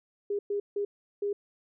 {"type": "tone bursts at uneven times", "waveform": "sine", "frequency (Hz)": 406.7, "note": "G#4", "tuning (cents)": -36, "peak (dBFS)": -27, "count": 4, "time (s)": [[0.3, 0.39], [0.5, 0.6], [0.76, 0.85], [1.22, 1.33]], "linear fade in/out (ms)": 5, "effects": []}